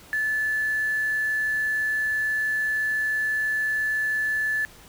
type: tone with quantisation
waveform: sine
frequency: 1737 Hz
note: A6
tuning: 23 cents flat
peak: -22 dBFS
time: 0.13-4.65 s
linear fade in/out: 0 ms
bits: 7
effects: pink hiss -49 dBFS RMS until 4.88 s